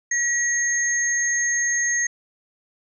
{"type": "tone pair together", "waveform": "sine", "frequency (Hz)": [1913, 6451], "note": ["A#6", "G8"], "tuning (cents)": [44, 49], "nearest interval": "octave + major sixth", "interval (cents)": 2105, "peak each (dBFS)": -22, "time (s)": [0.11, 2.07], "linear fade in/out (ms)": 5, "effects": []}